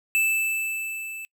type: tone with level ramp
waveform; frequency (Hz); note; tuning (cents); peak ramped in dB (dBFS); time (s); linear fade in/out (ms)
square; 2637; E7; 0; -19 to -35; 0.15-1.25; 0
effects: noise-tail reverb RT60 0.1 s tail -26 dB re dry